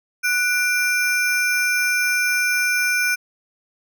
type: ring-modulated tone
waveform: square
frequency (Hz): 1924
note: B6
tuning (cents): -46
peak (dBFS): -15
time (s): 0.23-3.16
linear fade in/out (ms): 20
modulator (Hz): 448
effects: none